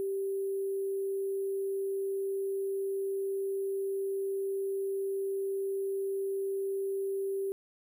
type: tone with sample-and-hold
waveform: sine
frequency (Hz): 390.9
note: G4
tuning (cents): -5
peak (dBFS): -30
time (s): 0-7.52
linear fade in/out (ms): 0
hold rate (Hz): 11025
effects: none